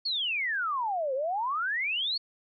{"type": "exponential two-way sweep", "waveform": "sine", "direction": "down then up", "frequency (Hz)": [4500, 508, 4500], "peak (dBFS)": -27, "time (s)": [0.05, 2.18], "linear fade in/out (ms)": 10, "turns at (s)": 1.14, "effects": []}